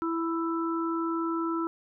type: harmonic tone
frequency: 330.8 Hz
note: E4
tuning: 6 cents sharp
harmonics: 1 / 3 / 4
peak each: -28 / -37 / -33 dBFS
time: 0.02-1.67 s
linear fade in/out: 0 ms
effects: none